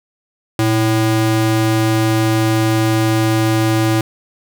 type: ring-modulated tone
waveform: square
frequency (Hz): 221.7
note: A3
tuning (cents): +13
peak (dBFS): -10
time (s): 0.59-4.01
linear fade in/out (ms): 2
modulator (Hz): 106
effects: none